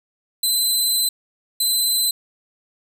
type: tone bursts at uneven times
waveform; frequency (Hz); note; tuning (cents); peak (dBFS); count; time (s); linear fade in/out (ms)
20% pulse; 4044; B7; +40; -11; 2; 0.43-1.09 / 1.6-2.11; 5
effects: none